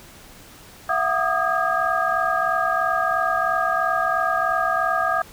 sine tone cluster, 669 / 737 / 1210 / 1253 / 1628 Hz, E5 / F#5 / D#6 / D#6 / G#6, +25 / -7 / -49 / +12 / -35 cents, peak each -25 dBFS, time 0.89-5.22 s, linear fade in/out 5 ms, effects pink hiss -45 dBFS RMS until 5.32 s

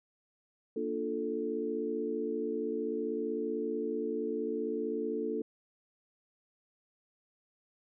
sine chord, Bb major seventh, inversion none, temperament equal, 233.1 / 293.7 / 349.2 / 440 Hz, Bb3 / D4 / F4 / A4, 0 / 0 / 0 / 0 cents, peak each -39 / -38 / -39 / -34 dBFS, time 0.76-5.42 s, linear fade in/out 5 ms, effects none

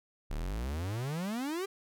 45% pulse exponential sweep, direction up, 33.82 to 404.3 Hz, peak -33 dBFS, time 0.3-1.66 s, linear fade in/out 10 ms, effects none

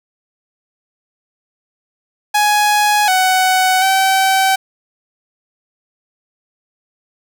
sawtooth tone with pitch steps, 835 / 747 / 768 Hz, G#5 / F#5 / G5, +9 / +16 / -36 cents, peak -7 dBFS, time 2.34-4.56 s, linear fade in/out 10 ms, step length 740 ms, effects none

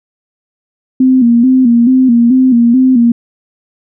sine tone with vibrato, 246.9 Hz, B3, in tune, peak -4 dBFS, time 1-3.12 s, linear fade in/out 5 ms, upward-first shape square, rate 2.3 Hz, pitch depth 83 cents each way, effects none

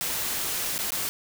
white noise with dropouts, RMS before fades -29 dBFS, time 0.01-1.09 s, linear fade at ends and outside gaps 0 ms, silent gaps 0.78-0.789 / 0.905-0.92 s, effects none

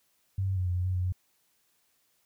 sine tone with pitch steps, 96.3 / 95.7 / 91.6 / 89.3 / 90.2 / 92.6 / 90.6 / 91.3 Hz, G2 / G2 / F#2 / F2 / F#2 / F#2 / F#2 / F#2, -30 / -41 / -17 / +39 / -44 / +2 / -36 / -23 cents, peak -26 dBFS, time 0.38-1.124 s, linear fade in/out 5 ms, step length 93 ms, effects white hiss -71 dBFS RMS until 2.25 s

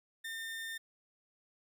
30% pulse tone, 1810 Hz, A6, 48 cents sharp, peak -37 dBFS, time 0.24-0.78 s, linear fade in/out 10 ms, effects none

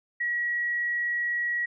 sine tone, 1916 Hz, A#6, 47 cents sharp, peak -25 dBFS, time 0.2-1.66 s, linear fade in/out 10 ms, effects none

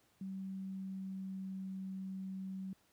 sine tone with pitch glide, 191.6 to 190.28 Hz, G3 to F#3, -39 to +49 cents, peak -40 dBFS, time 0.21-2.73 s, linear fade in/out 2 ms, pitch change -12 cents, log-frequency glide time 0.35-1.68 s, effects pink hiss -72 dBFS RMS until 2.92 s + high-pass 80 Hz 12 dB/octave

